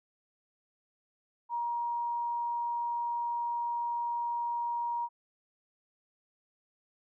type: tone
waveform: sine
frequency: 947 Hz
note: A#5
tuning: 27 cents sharp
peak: -30 dBFS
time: 1.49-5.09 s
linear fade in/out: 50 ms
effects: none